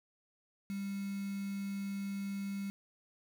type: tone with quantisation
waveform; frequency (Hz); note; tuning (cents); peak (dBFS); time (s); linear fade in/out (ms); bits
sine; 198.1; G3; +18; -36; 0.7-2.7; 0; 8
effects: none